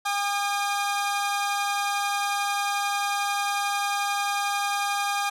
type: tone pair together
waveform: sawtooth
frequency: 808 / 1217.6 Hz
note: G#5 / D#6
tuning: -48 / -38 cents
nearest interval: perfect fifth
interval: 710 cents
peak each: -22 / -25 dBFS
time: 0.05-5.3 s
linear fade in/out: 10 ms
effects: low-pass 12000 Hz 12 dB/octave